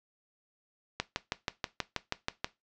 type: click train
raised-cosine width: 0.2 ms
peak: -12 dBFS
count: 10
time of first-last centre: 1-2.445 s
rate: 6.23 Hz
effects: noise-tail reverb RT60 0.2 s tail -17 dB re dry + low-pass 6000 Hz 12 dB/octave